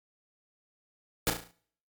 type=noise with echo; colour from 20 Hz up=pink; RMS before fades=-26 dBFS; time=1.27-1.3 s; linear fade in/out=0 ms; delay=35 ms; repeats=6; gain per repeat=-6 dB; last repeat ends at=1.51 s; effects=noise-tail reverb RT60 0.6 s tail -23 dB re dry + MP3 96 kbps